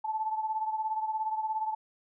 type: beating tone pair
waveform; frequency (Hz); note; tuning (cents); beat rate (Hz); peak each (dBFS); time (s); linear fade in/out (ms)
sine; 870 / 887; A5 / A5; -20 / +14; 17; -30 / -36; 0.04-1.75; 10
effects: none